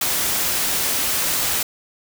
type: noise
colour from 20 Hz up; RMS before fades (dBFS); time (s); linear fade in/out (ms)
white; -21; 0.01-1.63; 5
effects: none